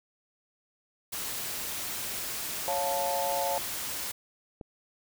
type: noise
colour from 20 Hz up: white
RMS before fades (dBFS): -35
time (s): 1.12-4.12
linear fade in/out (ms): 10
type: chord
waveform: sine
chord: Db augmented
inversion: none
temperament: equal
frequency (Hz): 554.4 / 698.5 / 880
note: Db5 / F5 / A5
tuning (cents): 0 / 0 / 0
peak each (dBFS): -32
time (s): 2.68-3.58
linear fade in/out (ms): 0
type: click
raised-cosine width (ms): 2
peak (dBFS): -27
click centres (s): 4.612
effects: none